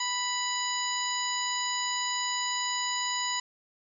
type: harmonic tone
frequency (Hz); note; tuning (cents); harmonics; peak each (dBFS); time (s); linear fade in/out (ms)
987.8; B5; 0; 1 / 2 / 3 / 4 / 5 / 7; -33 / -35 / -37 / -37 / -37 / -34; 0-3.4; 5
effects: none